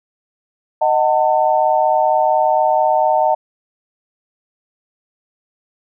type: chord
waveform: sine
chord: D# diminished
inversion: none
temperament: just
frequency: 622.3 / 746.7 / 896 Hz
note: D#5 / F#5 / A5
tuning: 0 / +16 / +31 cents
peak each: -16 dBFS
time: 0.81-3.35 s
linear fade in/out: 10 ms
effects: none